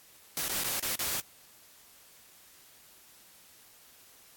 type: noise with dropouts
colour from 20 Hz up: white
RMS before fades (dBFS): -32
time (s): 0.37-1.2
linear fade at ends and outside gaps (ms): 0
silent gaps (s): 0.481-0.495 / 0.636-0.644 / 0.797-0.827 / 0.955-0.992
effects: white hiss -57 dBFS RMS until 4.36 s + AAC 64 kbps